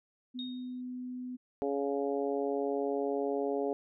sine tone, 250.8 Hz, B3, 27 cents sharp, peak -37 dBFS, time 0.34-1.37 s, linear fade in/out 20 ms
sine tone with exponential decay, 3721 Hz, A#7, 4 cents flat, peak -37 dBFS, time 0.39-0.81 s, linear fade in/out 1 ms, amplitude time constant 90 ms
harmonic tone, 140 Hz, C#3, 18 cents sharp, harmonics 2 / 3 / 4 / 5 / 6, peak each -36 / -32 / -37 / -39 / -45 dBFS, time 1.62-3.73 s, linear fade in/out 0 ms
effects none

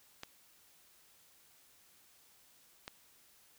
clicks, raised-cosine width 0.2 ms, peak -25 dBFS, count 2, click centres 0.234 / 2.879 s, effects white hiss -65 dBFS RMS until 3.58 s

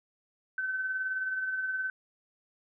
sine tone with tremolo, 1527 Hz, G6, 46 cents flat, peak -28 dBFS, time 0.58-1.9 s, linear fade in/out 2 ms, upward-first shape sine, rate 19 Hz, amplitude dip 40%, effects none

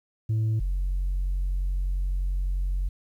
sine tone pair in turn, 110 / 45.8 Hz, A2 / F#1, 0 / -17 cents, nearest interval octave + minor third, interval 1517 cents, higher first, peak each -19 / -22 dBFS, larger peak first, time 0.29-0.6 / 0.6-2.89 s, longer second, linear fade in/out 10 ms, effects tanh soft clip ceiling -21 dBFS + 10-bit

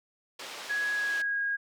white band-pass noise, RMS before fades -42 dBFS, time 0.39-1.22 s, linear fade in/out 5 ms, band 350 to 4200 Hz, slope 12 dB/octave
sine tone with pitch glide, 1670 to 1635.6 Hz, G#6 to G#6, +9 to -27 cents, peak -27 dBFS, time 0.69-1.57 s, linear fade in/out 20 ms, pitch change -36 cents, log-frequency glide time 0.92-1.41 s
effects none

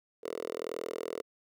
5% pulse tone with high-pass filter, 41.2 Hz, E1, in tune, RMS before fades -38 dBFS, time 0.23-1.22 s, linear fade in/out 10 ms, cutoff 450 Hz, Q 4.2, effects none

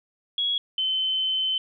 sine tone pair in turn, 3334 / 3064 Hz, G#7 / G7, +6 / -40 cents, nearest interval minor second, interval 146 cents, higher first, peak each -22 dBFS, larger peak neither, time 0.38-0.58 / 0.78-1.58 s, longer second, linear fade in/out 2 ms, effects none

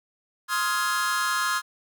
45% pulse chord, F minor seventh, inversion second, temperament just, 1047.7 / 1257.2 / 1396.9 / 1676.3 Hz, C6 / Eb6 / F6 / Ab6, +2 / +18 / 0 / +16 cents, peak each -29 dBFS, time 0.48-1.62 s, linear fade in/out 50 ms, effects none

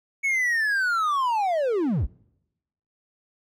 triangle linear sweep, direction down, 2230 to 34.65 Hz, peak -19 dBFS, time 0.23-2.07 s, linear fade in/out 20 ms, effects noise-tail reverb RT60 0.9 s tail -26 dB re dry

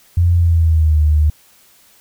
sine tone with pitch glide, 86.7 to 75.91 Hz, F2 to D#2, -12 to -42 cents, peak -9 dBFS, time 0.17-1.3 s, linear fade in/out 5 ms, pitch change -230 cents, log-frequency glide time 0.35-1.01 s, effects white hiss -50 dBFS RMS until 2 s

